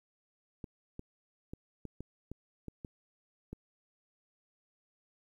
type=clicks; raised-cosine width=3 ms; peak=-29 dBFS; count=9; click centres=0.642 / 0.994 / 1.535 / 1.853 / 2.006 / 2.316 / 2.683 / 2.848 / 3.53 s; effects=11-bit